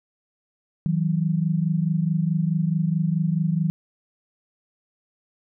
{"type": "tone pair together", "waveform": "sine", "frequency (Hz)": [160.33, 185], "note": ["E3", "F#3"], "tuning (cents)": [-48, 0], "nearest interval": "major second", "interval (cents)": 248, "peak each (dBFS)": [-21, -24], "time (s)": [0.86, 3.7], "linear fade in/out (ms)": 0, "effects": []}